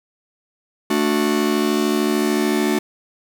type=chord; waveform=45% pulse; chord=D major; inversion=second; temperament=just; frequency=220.2 / 293.7 / 367.1 Hz; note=A3 / D4 / F#4; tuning=+2 / 0 / -14 cents; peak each=-21 dBFS; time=0.9-2.79 s; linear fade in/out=5 ms; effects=none